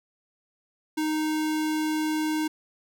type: tone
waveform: square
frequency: 310 Hz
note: D#4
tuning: 6 cents flat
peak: -25 dBFS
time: 0.97-2.48 s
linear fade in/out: 10 ms
effects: none